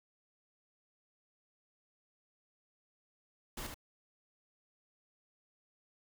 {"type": "noise with echo", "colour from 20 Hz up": "pink", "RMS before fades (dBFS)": -42, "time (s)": [3.57, 3.67], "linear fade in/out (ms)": 5, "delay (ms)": 74, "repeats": 1, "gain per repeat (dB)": -4, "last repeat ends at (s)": 3.744, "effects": []}